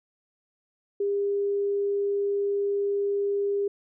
sine tone, 402.5 Hz, G4, 46 cents sharp, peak -23 dBFS, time 1-3.68 s, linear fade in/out 5 ms, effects none

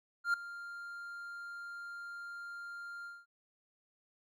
triangle tone with ADSR envelope, 1396.9 Hz, F6, in tune, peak -24 dBFS, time 0.24-3.26 s, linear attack 97 ms, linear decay 5 ms, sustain -17 dB, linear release 210 ms, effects none

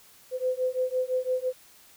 sine beating tone pair, 507 / 512.9 Hz, B4 / C5, +45 / -35 cents, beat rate 5.9 Hz, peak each -28 dBFS, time 0.31-1.53 s, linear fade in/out 50 ms, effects white hiss -55 dBFS RMS until 1.96 s

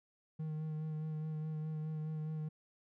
triangle tone with vibrato, 155.56 Hz, D#3, in tune, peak -35 dBFS, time 0.39-2.49 s, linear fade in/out 10 ms, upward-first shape sine, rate 4.8 Hz, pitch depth 20 cents each way, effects none

